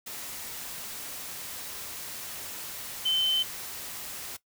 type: tone in noise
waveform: sine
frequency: 3071 Hz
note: G7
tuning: 36 cents flat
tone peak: -23 dBFS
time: 3.05-3.43 s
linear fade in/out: 10 ms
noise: white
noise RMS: -39 dBFS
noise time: 0.06-4.37 s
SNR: +13 dB
effects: noise-tail reverb RT60 0.1 s tail -17 dB re dry